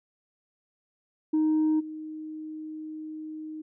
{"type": "tone with level steps", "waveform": "sine", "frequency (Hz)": 311.1, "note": "D#4", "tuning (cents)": 0, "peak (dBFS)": [-19, -35], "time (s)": [1.33, 3.62], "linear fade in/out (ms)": 10, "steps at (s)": 1.79, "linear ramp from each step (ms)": 20, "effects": ["tanh soft clip ceiling -19 dBFS"]}